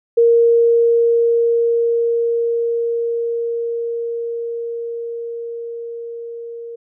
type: tone with level ramp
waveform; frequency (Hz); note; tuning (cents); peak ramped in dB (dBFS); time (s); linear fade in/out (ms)
sine; 466.4; A#4; +1; -8 to -28; 0.17-6.76; 10
effects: none